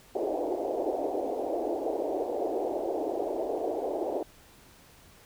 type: band-pass noise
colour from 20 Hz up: pink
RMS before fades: -31 dBFS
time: 0.15-4.23 s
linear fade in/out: 5 ms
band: 310 to 760 Hz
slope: 48 dB/octave
effects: pink hiss -56 dBFS RMS until 5.25 s